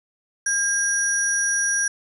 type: tone cluster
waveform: sine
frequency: 1614 / 5790 / 9920 Hz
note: G#6 / F#8 / D#9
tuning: -50 / -38 / -6 cents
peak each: -23 / -22 / -27 dBFS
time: 0.46-1.88 s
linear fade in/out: 5 ms
effects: none